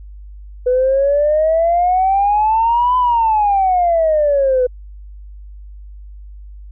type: exponential two-way sweep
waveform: sine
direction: up then down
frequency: 493.9 to 1011 to 493.9 Hz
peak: -10 dBFS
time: 0.66-4.67 s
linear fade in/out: 10 ms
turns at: 2.97 s
effects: tanh soft clip ceiling -6 dBFS + added 50 Hz sine -32 dBFS peak until 6.71 s